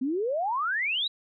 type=exponential sweep; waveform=sine; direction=up; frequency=246.9 to 4000 Hz; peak=-25 dBFS; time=0.01-1.08 s; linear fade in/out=10 ms; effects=none